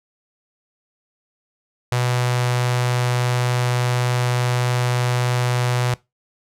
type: tone with notch filter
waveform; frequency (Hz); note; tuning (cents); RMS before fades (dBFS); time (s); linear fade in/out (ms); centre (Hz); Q
sawtooth; 123.4; B2; -1; -20; 1.92-5.94; 0; 260; 0.89
effects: noise-tail reverb RT60 0.2 s tail -20 dB re dry + low-pass 11000 Hz 12 dB/octave